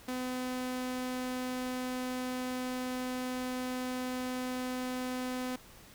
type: tone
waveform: sawtooth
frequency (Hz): 253.3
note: B3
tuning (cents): +44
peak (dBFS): -30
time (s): 0.08-5.56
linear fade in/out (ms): 5
effects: pink hiss -55 dBFS RMS until 5.94 s